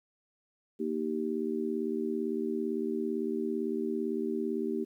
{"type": "harmonic tone", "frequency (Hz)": 77.8, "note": "D#2", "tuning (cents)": 0, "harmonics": [3, 4, 5], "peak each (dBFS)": [-34, -35, -33], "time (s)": [0.79, 4.85], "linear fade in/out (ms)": 20, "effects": ["11-bit"]}